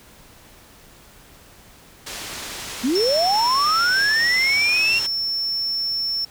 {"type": "low-pass noise", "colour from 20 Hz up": "white", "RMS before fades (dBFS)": -33, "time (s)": [2.06, 5.07], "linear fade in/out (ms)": 10, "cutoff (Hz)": 6600, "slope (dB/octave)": 12}
{"type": "linear sweep", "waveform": "sine", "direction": "up", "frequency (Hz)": [222.8, 2775], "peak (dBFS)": -17, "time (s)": [2.83, 5], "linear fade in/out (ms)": 20}
{"type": "tone", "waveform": "triangle", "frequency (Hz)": 5400, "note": "E8", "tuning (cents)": 41, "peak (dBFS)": -20, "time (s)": [2.95, 6.25], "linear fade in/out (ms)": 5}
{"effects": ["pink hiss -48 dBFS RMS until 6.3 s"]}